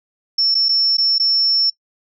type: tone with dropouts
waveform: sine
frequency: 5400 Hz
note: E8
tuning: 41 cents sharp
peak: -13 dBFS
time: 0.38-1.7 s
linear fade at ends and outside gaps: 5 ms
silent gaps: 0.545-0.55 / 0.686-0.69 / 0.97-0.981 / 1.183-1.197 s
effects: noise-tail reverb RT60 0.1 s tail -25 dB re dry